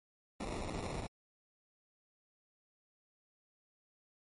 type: noise with sample-and-hold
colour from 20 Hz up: pink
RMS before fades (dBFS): -40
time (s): 0.4-1.07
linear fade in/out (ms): 5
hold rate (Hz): 1575
effects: MP3 48 kbps